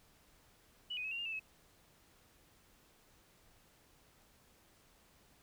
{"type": "tone with pitch steps", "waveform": "sine", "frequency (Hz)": [2949, 2492, 2570, 2756, 2811, 2650, 2576], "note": ["F#7", "D#7", "E7", "F7", "F7", "E7", "E7"], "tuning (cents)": [-6, 2, -45, -24, 11, 9, -41], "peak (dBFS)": -38, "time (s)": [0.9, 1.397], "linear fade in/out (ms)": 10, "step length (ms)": 71, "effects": ["pink hiss -67 dBFS RMS until 5.42 s"]}